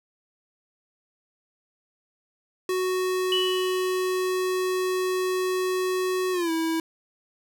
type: tone with pitch glide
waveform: square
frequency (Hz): 370 to 325.8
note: F#4 to E4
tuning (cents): 0 to -20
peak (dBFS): -24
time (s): 2.69-6.8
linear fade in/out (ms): 2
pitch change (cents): -220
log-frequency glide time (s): 6.32-6.51
type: tone with exponential decay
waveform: sine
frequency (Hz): 2960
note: F#7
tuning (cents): 0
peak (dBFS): -21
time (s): 3.32-4.29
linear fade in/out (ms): 1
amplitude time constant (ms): 210
effects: none